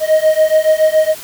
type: beating tone pair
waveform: triangle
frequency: 622.3 / 629.4 Hz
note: D#5 / D#5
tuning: 0 / +20 cents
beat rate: 7.1 Hz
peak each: -10 dBFS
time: 0-1.15 s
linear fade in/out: 50 ms
effects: white hiss -32 dBFS RMS until 1.23 s